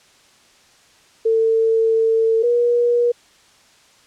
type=tone pair in turn; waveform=sine; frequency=449.1 / 479.3 Hz; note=A4 / A#4; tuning=+35 / +48 cents; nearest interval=minor second; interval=113 cents; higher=second; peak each=-13 dBFS; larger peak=neither; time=1.25-2.43 / 2.43-3.12 s; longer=first; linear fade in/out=10 ms; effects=white hiss -52 dBFS RMS until 4.06 s + low-pass 7000 Hz 12 dB/octave